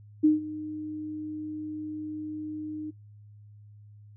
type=tone with ADSR envelope; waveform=sine; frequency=306.5 Hz; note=D#4; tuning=26 cents flat; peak=-15 dBFS; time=0.23-2.91 s; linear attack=18 ms; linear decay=150 ms; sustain=-18 dB; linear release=14 ms; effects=noise-tail reverb RT60 0.2 s tail -26 dB re dry + added 104 Hz sine -48 dBFS peak until 4.16 s